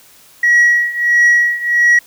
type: tone with tremolo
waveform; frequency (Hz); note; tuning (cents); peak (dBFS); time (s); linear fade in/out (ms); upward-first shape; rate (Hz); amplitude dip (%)
sine; 1915; A#6; +46; -3; 0.43-1.99; 5; triangle; 1.5; 90
effects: tanh soft clip ceiling -5 dBFS + white hiss -45 dBFS RMS until 2.06 s